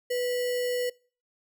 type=tone with sample-and-hold; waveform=sine; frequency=493.9 Hz; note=B4; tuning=in tune; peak=-25 dBFS; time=0.1-0.9 s; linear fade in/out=10 ms; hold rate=2450 Hz; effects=noise-tail reverb RT60 0.4 s tail -24 dB re dry